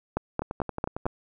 two click trains, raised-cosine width 1 ms, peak -11 / -17 dBFS, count 5 / 8, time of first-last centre 0.17-1.065 / 0.42-1.056 s, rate 4.47 / 11 Hz, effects none

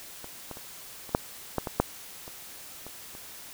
clicks, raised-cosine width 1 ms, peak -27 / -23 / -29 / -30 / -7 / -12 / -17 / -6 / -28 / -27 / -30 dBFS, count 11, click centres 0.244 / 0.513 / 0.571 / 1.093 / 1.149 / 1.583 / 1.672 / 1.8 / 2.279 / 2.866 / 3.151 s, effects white hiss -45 dBFS RMS until 3.53 s

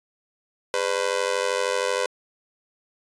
sawtooth tone with amplitude modulation, 502 Hz, B4, 28 cents sharp, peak -14 dBFS, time 0.74-2.06 s, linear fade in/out 0 ms, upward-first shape sine, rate 92.9 Hz, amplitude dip 100%, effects resampled to 22050 Hz

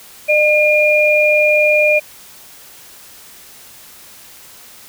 sine tone pair together, 604 / 2416 Hz, D5 / D7, +48 / +48 cents, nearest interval 2 octaves, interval 2400 cents, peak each -12 dBFS, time 0.28-2 s, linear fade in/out 20 ms, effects white hiss -40 dBFS RMS until 4.88 s

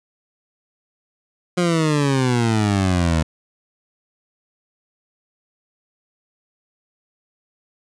20% pulse exponential sweep, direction down, 180 to 78.2 Hz, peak -11 dBFS, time 1.57-3.23 s, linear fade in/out 10 ms, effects resampled to 22050 Hz

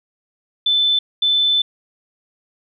sine tone bursts at uneven times, 3520 Hz, A7, in tune, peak -13 dBFS, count 2, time 0.66-0.99 / 1.22-1.62 s, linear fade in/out 5 ms, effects none

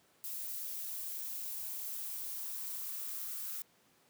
violet noise with high-pass filter sweep, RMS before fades -41 dBFS, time 0.24-3.62 s, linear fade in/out 0 ms, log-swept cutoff 480 to 1300 Hz, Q 4, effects pink hiss -68 dBFS RMS until 4.09 s + high-pass 150 Hz 12 dB/octave

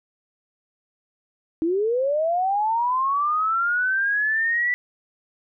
sine linear sweep, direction up, 312.8 to 1975.5 Hz, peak -19 dBFS, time 1.62-4.74 s, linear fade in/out 0 ms, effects none

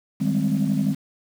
sine chord, Ab major seventh, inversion second, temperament equal, 155.56 / 196 / 207.7 / 261.6 Hz, Eb3 / G3 / Ab3 / C4, 0 / 0 / 0 / 0 cents, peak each -24 / -23 / -23 / -24 dBFS, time 0.2-0.95 s, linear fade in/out 20 ms, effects tanh soft clip ceiling -13 dBFS + 7-bit

